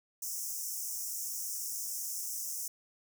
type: high-pass noise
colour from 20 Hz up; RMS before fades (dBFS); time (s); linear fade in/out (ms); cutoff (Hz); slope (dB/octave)
pink; -38; 0.22-2.68; 5; 5400; 96
effects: none